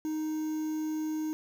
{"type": "tone with quantisation", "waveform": "triangle", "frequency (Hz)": 311.1, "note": "D#4", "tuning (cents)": 0, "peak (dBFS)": -28, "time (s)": [0.05, 1.33], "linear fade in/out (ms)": 0, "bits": 8, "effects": []}